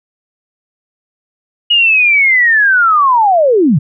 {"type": "linear sweep", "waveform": "sine", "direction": "down", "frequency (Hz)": [2899, 120], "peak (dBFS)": -6, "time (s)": [1.7, 3.79], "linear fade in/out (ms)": 10, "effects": []}